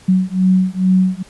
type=beating tone pair; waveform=sine; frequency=185 / 187.3 Hz; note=F#3 / F#3; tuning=0 / +21 cents; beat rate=2.3 Hz; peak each=-14 dBFS; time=0.08-1.23 s; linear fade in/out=10 ms; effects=pink hiss -45 dBFS RMS until 1.29 s + resampled to 24000 Hz